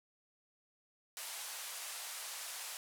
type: band-pass noise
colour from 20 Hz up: white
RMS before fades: -45 dBFS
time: 1.17-2.77 s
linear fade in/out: 0 ms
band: 600 to 12000 Hz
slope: 24 dB/octave
effects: none